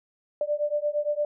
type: beating tone pair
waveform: sine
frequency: 587.3 / 596 Hz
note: D5 / D5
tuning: 0 / +25 cents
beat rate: 8.7 Hz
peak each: -27 / -27 dBFS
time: 0.41-1.25 s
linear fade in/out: 2 ms
effects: none